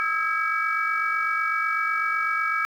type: tone cluster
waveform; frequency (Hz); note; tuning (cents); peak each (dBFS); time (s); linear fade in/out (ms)
sine; 1274 / 1322 / 1637 / 2279; D#6 / E6 / G#6 / C#7; +41 / +5 / -25 / +47; -27; 0-2.65; 0
effects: tanh soft clip ceiling -13 dBFS + 9-bit